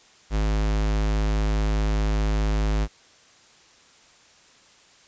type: tone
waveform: square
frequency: 52.4 Hz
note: G#1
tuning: 16 cents sharp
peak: -21 dBFS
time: 0.3-2.88 s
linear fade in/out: 50 ms
effects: white hiss -54 dBFS RMS until 5.07 s + resampled to 16000 Hz